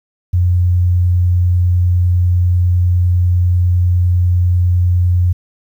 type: tone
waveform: sine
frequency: 89 Hz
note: F2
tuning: 33 cents sharp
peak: -9 dBFS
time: 0.33-5.33 s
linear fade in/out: 10 ms
effects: 8-bit